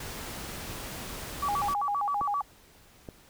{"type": "noise", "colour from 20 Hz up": "pink", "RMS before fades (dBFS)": -39, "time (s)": [0, 1.74], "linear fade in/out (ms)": 5}
{"type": "tone with vibrato", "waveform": "sine", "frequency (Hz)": 967, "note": "B5", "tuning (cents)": -37, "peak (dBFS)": -26, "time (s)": [1.42, 2.42], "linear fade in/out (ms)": 10, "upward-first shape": "square", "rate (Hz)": 7.6, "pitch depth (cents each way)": 290}
{"type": "clicks", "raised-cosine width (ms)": 2, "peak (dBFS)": -26, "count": 2, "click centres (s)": [2.214, 3.088]}
{"effects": ["pink hiss -57 dBFS RMS until 3.29 s"]}